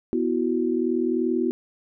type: chord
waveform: sine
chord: B suspended fourth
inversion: none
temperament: equal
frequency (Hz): 246.9 / 329.6 / 370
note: B3 / E4 / F#4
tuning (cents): 0 / 0 / 0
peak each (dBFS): -25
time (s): 0.13-1.51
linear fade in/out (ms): 0
effects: none